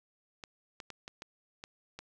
clicks, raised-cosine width 0.2 ms, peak -26 dBFS, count 7, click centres 0.438 / 0.802 / 0.903 / 1.079 / 1.221 / 1.639 / 1.99 s, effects none

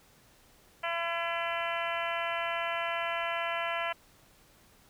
harmonic tone, 337.5 Hz, E4, 41 cents sharp, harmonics 2 / 3 / 4 / 5 / 6 / 7 / 8 / 9, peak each -35 / -37 / -38 / -39 / -40 / -40 / -41 / -42 dBFS, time 0.83-3.93 s, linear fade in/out 10 ms, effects pink hiss -61 dBFS RMS until 4.89 s

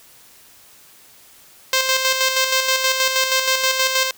5% pulse tone with tremolo, 524 Hz, C5, 2 cents sharp, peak -3 dBFS, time 1.73-4.11 s, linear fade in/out 2 ms, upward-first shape square, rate 6.3 Hz, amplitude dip 45%, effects white hiss -48 dBFS RMS until 4.17 s

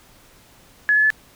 sine tone with pitch steps, 1700 / 1714.8 / 1729.7 Hz, G#6 / A6 / A6, +40 / -45 / -30 cents, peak -13 dBFS, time 0.89-1.103 s, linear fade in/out 0 ms, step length 71 ms, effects pink hiss -51 dBFS RMS until 1.35 s

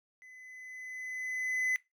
triangle tone with level ramp, 2019 Hz, B6, 38 cents sharp, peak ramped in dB -50 to -25 dBFS, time 0.22-1.76 s, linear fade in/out 0 ms, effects noise-tail reverb RT60 0.2 s tail -20 dB re dry

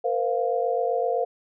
sine chord, Bb suspended second, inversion none, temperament equal with one note detuned, 466.2 / 514 / 698.5 Hz, Bb4 / C5 / F5, 0 / -31 / 0 cents, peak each -26 dBFS, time 0.04-1.25 s, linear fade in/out 10 ms, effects none

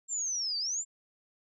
sine linear two-way sweep, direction down then up, 7459 to 4535 to 7459 Hz, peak -30 dBFS, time 0.08-0.85 s, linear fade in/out 50 ms, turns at 0.58 s, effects none

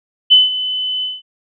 sine tone with ADSR envelope, 3019 Hz, F#7, 34 cents sharp, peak -3 dBFS, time 0.3-1.22 s, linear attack 23 ms, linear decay 170 ms, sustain -14 dB, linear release 190 ms, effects none

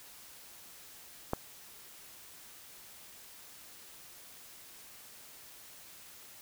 click, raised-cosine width 1 ms, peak -16 dBFS, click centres 1.334 s, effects white hiss -53 dBFS RMS until 6.41 s

